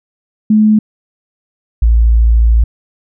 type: tone pair in turn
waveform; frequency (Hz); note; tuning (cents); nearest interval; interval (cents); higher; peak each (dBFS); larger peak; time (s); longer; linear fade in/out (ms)
sine; 214.5 / 56.81; A3 / A#1; -44 / -44; octave + major seventh; 2300; first; -5; neither; 0.5-0.79 / 1.82-2.64; second; 5
effects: none